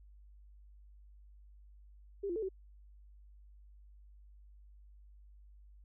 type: tone with pitch steps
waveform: sine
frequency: 399.4 / 345.9 / 441.1 / 380.5 Hz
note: G4 / F4 / A4 / F#4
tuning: +32 / -17 / +4 / +48 cents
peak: -34 dBFS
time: 2.23-2.49 s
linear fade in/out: 10 ms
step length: 65 ms
effects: added 50 Hz sine -55 dBFS peak until 5.84 s